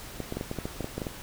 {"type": "clicks", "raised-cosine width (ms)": 2, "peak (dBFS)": -18, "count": 12, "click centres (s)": [0.203, 0.324, 0.37, 0.411, 0.514, 0.587, 0.655, 0.807, 0.844, 0.98, 1.018, 1.068], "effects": ["pink hiss -43 dBFS RMS until 1.22 s"]}